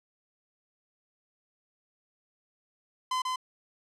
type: tone with echo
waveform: 45% pulse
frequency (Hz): 1023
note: C6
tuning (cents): -39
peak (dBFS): -27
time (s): 3.11-3.22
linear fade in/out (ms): 5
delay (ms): 140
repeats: 1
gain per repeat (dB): -2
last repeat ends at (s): 3.36
effects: low-pass 8000 Hz 12 dB/octave

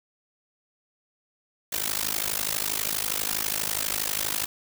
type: noise with amplitude modulation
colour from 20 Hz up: white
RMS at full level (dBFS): -24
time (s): 1.72-4.46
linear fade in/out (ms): 10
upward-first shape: sine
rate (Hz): 52.3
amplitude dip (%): 100
effects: none

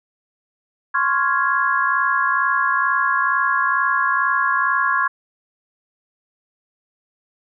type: chord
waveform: sine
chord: Db major seventh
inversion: third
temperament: equal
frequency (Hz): 1046.5 / 1108.7 / 1396.9 / 1661.2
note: C6 / Db6 / F6 / Ab6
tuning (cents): 0 / 0 / 0 / 0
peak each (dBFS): -22 / -21 / -23 / -20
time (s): 0.94-5.08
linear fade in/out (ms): 10
effects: none

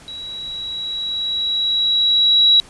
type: tone with level ramp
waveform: sine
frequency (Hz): 3887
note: B7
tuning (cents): -28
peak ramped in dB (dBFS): -29 to -8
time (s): 0.08-2.6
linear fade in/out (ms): 0
effects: pink hiss -44 dBFS RMS until 2.69 s + resampled to 24000 Hz

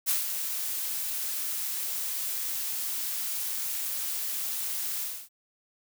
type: noise with ADSR envelope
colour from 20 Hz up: blue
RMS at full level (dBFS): -25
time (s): 0.06-5.29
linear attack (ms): 29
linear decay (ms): 150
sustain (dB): -7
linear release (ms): 280
effects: none

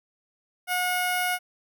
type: tone with notch filter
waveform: 10% pulse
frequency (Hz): 724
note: F#5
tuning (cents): -38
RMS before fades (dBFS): -26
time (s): 0.67-1.39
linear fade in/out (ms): 50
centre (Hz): 4000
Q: 1.2
effects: none

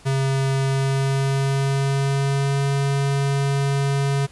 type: tone with pitch glide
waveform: square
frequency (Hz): 135.2 to 139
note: C#3 to C#3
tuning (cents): -43 to +5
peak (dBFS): -19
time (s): 0.05-4.27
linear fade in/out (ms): 20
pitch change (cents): +48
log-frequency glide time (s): 0.63-2.63
effects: pink hiss -49 dBFS RMS until 4.31 s + resampled to 24000 Hz

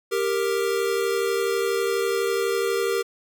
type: tone pair together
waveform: square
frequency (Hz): 394.1 / 466.2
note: G4 / A#4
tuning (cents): +9 / 0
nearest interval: minor third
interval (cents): 291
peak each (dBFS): -25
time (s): 0.11-3.03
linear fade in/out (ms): 20
effects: none

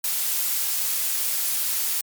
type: noise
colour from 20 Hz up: blue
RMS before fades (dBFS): -24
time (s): 0.04-2.01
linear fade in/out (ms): 2
effects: MP3 96 kbps

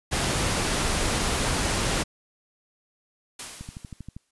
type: noise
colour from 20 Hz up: pink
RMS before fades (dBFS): -25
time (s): 0.11-2.04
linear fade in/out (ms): 20
type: noise with exponential decay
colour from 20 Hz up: white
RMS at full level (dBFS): -34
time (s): 3.39-4.31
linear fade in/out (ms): 5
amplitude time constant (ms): 200
type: click train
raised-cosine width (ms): 5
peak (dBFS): -25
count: 8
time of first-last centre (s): 3.61-4.166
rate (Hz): 12.6
effects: resampled to 24000 Hz

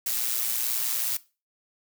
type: noise with amplitude modulation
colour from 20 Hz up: blue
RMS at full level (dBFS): -25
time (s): 0.06-1.17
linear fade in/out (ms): 5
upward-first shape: sine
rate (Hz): 119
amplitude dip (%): 55
effects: noise-tail reverb RT60 0.3 s tail -19 dB re dry

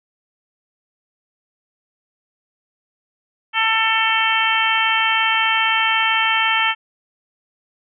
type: harmonic tone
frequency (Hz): 445.6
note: A4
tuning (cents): +22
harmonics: 2 / 3 / 4 / 5 / 6 / 7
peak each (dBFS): -22 / -22 / -22 / -22 / -22 / -22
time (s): 3.53-6.75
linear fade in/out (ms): 50
effects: none

